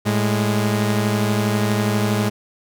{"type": "tone pair together", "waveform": "sawtooth", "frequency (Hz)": [109.5, 206.7], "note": ["A2", "G#3"], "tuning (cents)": [-8, -8], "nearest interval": "major seventh", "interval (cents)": 1100, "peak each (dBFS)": -16, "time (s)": [0.05, 2.3], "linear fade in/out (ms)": 20, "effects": []}